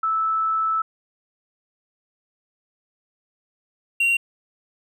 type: tone pair in turn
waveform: sine / triangle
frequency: 1312 / 2755 Hz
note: E6 / F7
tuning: -9 / -24 cents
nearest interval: octave + minor second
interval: 1285 cents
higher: second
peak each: -19 / -15 dBFS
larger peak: second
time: 0.03-0.82 / 4-4.17 s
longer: first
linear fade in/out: 5 ms
effects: none